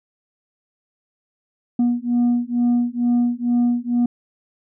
sine beating tone pair, 240 / 242.2 Hz, B3 / B3, -49 / -34 cents, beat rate 2.2 Hz, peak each -17 / -17 dBFS, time 1.79-4.06 s, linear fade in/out 5 ms, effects tanh soft clip ceiling -13 dBFS

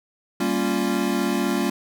square chord, G half-diminished seventh, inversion none, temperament equal with one note detuned, 197.48 / 233.1 / 277.2 / 349.2 Hz, G3 / Bb3 / Db4 / F4, +13 / 0 / 0 / 0 cents, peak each -27 dBFS, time 0.4-1.7 s, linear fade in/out 5 ms, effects none

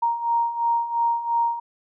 sine beating tone pair, 932.3 / 935.2 Hz, A#5 / A#5, 0 / +5 cents, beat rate 2.9 Hz, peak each -26 / -21 dBFS, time 0.02-1.6 s, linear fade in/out 10 ms, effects none

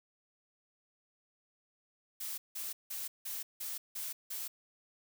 blue noise bursts, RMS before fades -40 dBFS, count 7, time 2.2-4.48 s, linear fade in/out 10 ms, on 180 ms, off 170 ms, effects none

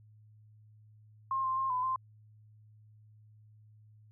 sine tone with pitch steps, 1066 / 1049 / 1064 / 1006 / 1044 Hz, C6 / C6 / C6 / B5 / C6, +32 / +4 / +29 / +32 / -4 cents, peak -29 dBFS, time 1.31-1.96 s, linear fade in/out 2 ms, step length 130 ms, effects added 107 Hz sine -56 dBFS peak until 4.11 s

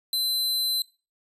sawtooth tone, 4050 Hz, B7, 43 cents sharp, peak -20 dBFS, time 0.13-0.82 s, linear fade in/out 2 ms, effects noise-tail reverb RT60 0.3 s tail -20 dB re dry + resampled to 32000 Hz

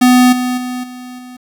square tone with level steps, 250 Hz, B3, 21 cents sharp, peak -6 / -15 / -20 / -28 / -31 dBFS, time 0.01-1.37 s, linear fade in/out 10 ms, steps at 0.32 / 0.57 / 0.83 / 1.18 s, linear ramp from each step 10 ms, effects 8-bit

